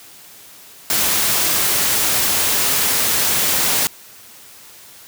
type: noise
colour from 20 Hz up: white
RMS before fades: -17 dBFS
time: 0.9-3.87 s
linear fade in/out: 0 ms
effects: white hiss -42 dBFS RMS until 5.07 s + high-pass 60 Hz 12 dB/octave